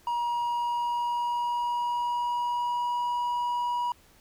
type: tone with pitch glide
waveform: triangle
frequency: 953 to 966.9 Hz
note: A#5 to B5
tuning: +38 to -37 cents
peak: -24 dBFS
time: 0.07-3.92 s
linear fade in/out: 2 ms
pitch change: +25 cents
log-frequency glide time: 0.22-3 s
effects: pink hiss -59 dBFS RMS until 4.2 s